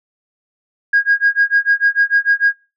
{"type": "tone with tremolo", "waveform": "sine", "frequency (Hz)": 1635, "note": "G#6", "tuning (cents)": -28, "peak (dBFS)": -7, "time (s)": [0.93, 2.54], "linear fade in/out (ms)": 5, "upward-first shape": "sine", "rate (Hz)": 6.7, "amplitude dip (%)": 100, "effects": ["noise-tail reverb RT60 0.3 s tail -19 dB re dry", "tanh soft clip ceiling -4 dBFS"]}